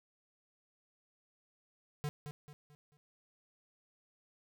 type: tone with echo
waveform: square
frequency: 147.8 Hz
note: D3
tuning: 11 cents sharp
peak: -35 dBFS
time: 2.04-2.09 s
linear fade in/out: 0 ms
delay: 220 ms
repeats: 4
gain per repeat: -8 dB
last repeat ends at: 2.97 s
effects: none